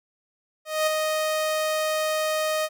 sawtooth tone with ADSR envelope, 622.3 Hz, D#5, in tune, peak -15 dBFS, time 0.65-2.69 s, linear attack 220 ms, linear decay 10 ms, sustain -4 dB, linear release 47 ms, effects none

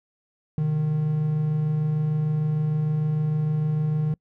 triangle tone pair together, 126.89 / 153.5 Hz, B2 / D#3, +47 / -23 cents, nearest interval minor third, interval 330 cents, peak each -30 / -19 dBFS, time 0.58-4.14 s, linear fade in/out 2 ms, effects noise-tail reverb RT60 0.1 s tail -26 dB re dry

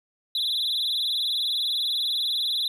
triangle tone with vibrato, 3691 Hz, A#7, 18 cents flat, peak -22 dBFS, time 0.35-2.68 s, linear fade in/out 2 ms, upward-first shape sine, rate 20 Hz, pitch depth 170 cents each way, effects none

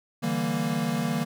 square chord, E half-diminished seventh, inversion third, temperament equal, 146.83 / 164.81 / 196 / 233.1 Hz, D3 / E3 / G3 / Bb3, 0 / 0 / 0 / 0 cents, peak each -34 / -31 / -33 / -29 dBFS, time 0.22-1.25 s, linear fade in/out 20 ms, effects none

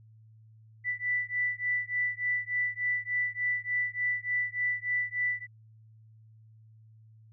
sine beating tone pair, 1976 / 1979.4 Hz, B6 / B6, 0 / +3 cents, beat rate 3.4 Hz, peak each -31 dBFS, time 0.84-5.47 s, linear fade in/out 50 ms, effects added 110 Hz sine -53 dBFS peak until 7.32 s

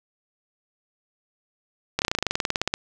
slowing click train, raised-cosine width 0.2 ms, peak -5 dBFS, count 18, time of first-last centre 1.99-2.739 s, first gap 29 ms, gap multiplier 1.05, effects none

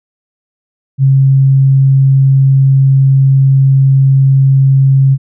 sine tone, 135.3 Hz, C#3, 42 cents flat, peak -4 dBFS, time 0.98-5.18 s, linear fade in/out 50 ms, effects none

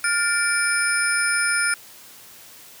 sine tone cluster, 1416 / 1777 / 2329 / 5160 / 9450 Hz, F6 / A6 / D7 / E8 / D9, +23 / +17 / -15 / -38 / +10 cents, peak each -21 / -29 / -27 / -29 / -25 dBFS, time 0.04-1.74 s, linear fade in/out 2 ms, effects white hiss -45 dBFS RMS until 2.8 s + high-pass 80 Hz 12 dB/octave

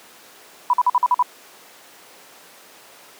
sine tone bursts, 987.8 Hz, B5, in tune, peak -12 dBFS, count 7, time 0.7-1.226 s, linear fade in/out 2 ms, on 34 ms, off 48 ms, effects pink hiss -45 dBFS RMS until 3.19 s + high-pass 400 Hz 12 dB/octave

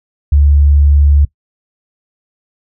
sine tone, 72 Hz, D2, 34 cents flat, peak -5 dBFS, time 0.32-1.25 s, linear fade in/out 5 ms, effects noise-tail reverb RT60 0.1 s tail -20 dB re dry

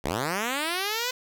5% pulse linear sweep, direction up, 58.2 to 511 Hz, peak -15 dBFS, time 0.04-1.11 s, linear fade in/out 5 ms, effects none

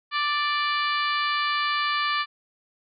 harmonic tone with a mistuned harmonic, 587.3 Hz, D5, in tune, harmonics 2 / 3 / 4 / 5 / 6 / 7 / 8, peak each -25 / -29 / -31 / -33 / -35 / -36 / -37 dBFS, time 0.11-2.26 s, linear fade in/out 50 ms, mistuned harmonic 8, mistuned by -31 cents, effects none

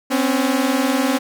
sawtooth tone pair together, 255.6 / 275.6 Hz, C4 / C#4, -40 / -10 cents, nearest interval minor second, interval 130 cents, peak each -15 dBFS, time 0.1-1.19 s, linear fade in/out 20 ms, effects none

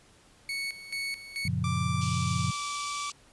30% pulse tone with tremolo, 2217 Hz, C#7, in tune, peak -28 dBFS, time 0.49-1.48 s, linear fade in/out 2 ms, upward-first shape square, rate 2.3 Hz, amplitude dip 75%
sine chord, Gb major seventh, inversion none, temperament equal, 92.5 / 116.54 / 138.59 / 174.61 Hz, Gb2 / Bb2 / Db3 / F3, 0 / 0 / 0 / 0 cents, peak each -32 dBFS, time 1.45-2.51 s, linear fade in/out 5 ms
sawtooth tone with pitch glide, 1174.7 to 1160.5 Hz, D6 to D6, 0 to -21 cents, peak -29 dBFS, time 1.64-3.1 s, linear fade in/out 2 ms, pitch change -21 cents, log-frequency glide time 1.81-2.74 s
white band-pass noise, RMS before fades -41 dBFS, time 2.01-3.12 s, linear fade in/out 5 ms, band 2600 to 7900 Hz, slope 48 dB/octave
effects pink hiss -59 dBFS RMS until 3.32 s + resampled to 24000 Hz

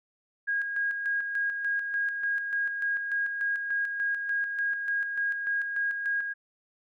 sine tone with tremolo, 1634 Hz, G#6, 29 cents flat, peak -25 dBFS, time 0.47-6.34 s, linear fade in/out 20 ms, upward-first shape square, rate 3.4 Hz, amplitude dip 45%, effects none

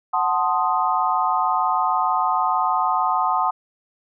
sine chord, F# diminished seventh, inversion none, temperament equal, 740 / 880 / 1046.5 / 1244.5 Hz, F#5 / A5 / C6 / Eb6, 0 / 0 / 0 / 0 cents, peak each -23 dBFS, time 0.13-3.51 s, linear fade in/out 10 ms, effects none

